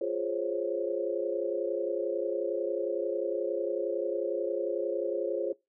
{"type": "chord", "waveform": "sine", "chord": "Db major seventh", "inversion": "first", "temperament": "equal", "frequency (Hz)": [349.2, 415.3, 523.3, 554.4], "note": ["F4", "Ab4", "C5", "Db5"], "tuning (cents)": [0, 0, 0, 0], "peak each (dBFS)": -34, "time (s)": [0.01, 5.53], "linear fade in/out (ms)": 5, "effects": ["noise-tail reverb RT60 0.2 s tail -21 dB re dry"]}